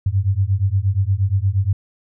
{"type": "beating tone pair", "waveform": "sine", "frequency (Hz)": [93.4, 101.9], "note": ["F#2", "G#2"], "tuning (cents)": [17, -32], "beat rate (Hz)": 8.5, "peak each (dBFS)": -18, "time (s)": [0.06, 1.73], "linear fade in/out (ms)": 5, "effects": []}